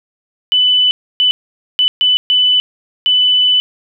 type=tone bursts at uneven times; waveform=sine; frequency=2995 Hz; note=F#7; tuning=20 cents sharp; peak=-8 dBFS; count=6; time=0.52-0.91 / 1.2-1.31 / 1.79-1.88 / 2.01-2.17 / 2.3-2.6 / 3.06-3.6 s; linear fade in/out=0 ms; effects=none